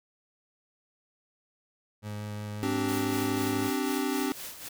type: tone with vibrato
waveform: 30% pulse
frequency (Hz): 104.8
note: G#2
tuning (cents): +16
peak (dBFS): -32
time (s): 2.02-3.71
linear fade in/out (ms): 50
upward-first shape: sine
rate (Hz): 5.6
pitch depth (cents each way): 9
type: chord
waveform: square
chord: C suspended second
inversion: none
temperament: equal with one note detuned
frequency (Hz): 261.6 / 293.7 / 387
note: C4 / D4 / G4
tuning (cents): 0 / 0 / -22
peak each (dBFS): -32 / -32 / -34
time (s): 2.63-4.32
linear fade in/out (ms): 0
type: noise with tremolo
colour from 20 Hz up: white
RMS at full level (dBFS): -39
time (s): 2.88-4.69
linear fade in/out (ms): 10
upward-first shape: sine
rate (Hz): 4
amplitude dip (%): 60
effects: none